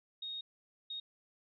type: tone bursts at uneven times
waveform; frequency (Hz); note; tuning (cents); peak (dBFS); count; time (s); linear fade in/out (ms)
sine; 3729; A#7; 0; -39; 2; 0.22-0.41 / 0.9-1; 5
effects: none